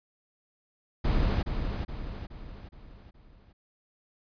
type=noise with echo; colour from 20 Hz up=brown; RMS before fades=-25 dBFS; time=1.04-1.43 s; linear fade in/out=10 ms; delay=420 ms; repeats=5; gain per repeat=-6 dB; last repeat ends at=3.53 s; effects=resampled to 11025 Hz